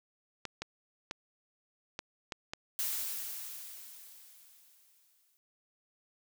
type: clicks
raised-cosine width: 0.2 ms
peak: -20 dBFS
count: 6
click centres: 0.453 / 0.62 / 1.111 / 1.991 / 2.322 / 2.535 s
type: noise with exponential decay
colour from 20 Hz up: blue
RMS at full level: -33 dBFS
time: 2.79-5.37 s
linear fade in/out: 0 ms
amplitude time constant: 560 ms
effects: none